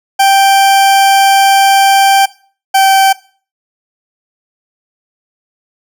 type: tone pair in turn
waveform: 40% pulse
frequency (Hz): 784 / 775.4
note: G5 / G5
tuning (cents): 0 / -19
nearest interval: unison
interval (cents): 19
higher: first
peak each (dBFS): -4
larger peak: neither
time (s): 0.19-2.26 / 2.74-3.13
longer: first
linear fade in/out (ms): 10
effects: noise-tail reverb RT60 0.4 s tail -19 dB re dry